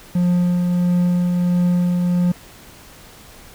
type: tone with tremolo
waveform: triangle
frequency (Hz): 177.1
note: F3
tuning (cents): +24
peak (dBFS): -11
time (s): 0.15-2.32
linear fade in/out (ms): 5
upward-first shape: triangle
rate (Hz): 1.5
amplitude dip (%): 30
effects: pink hiss -43 dBFS RMS until 3.54 s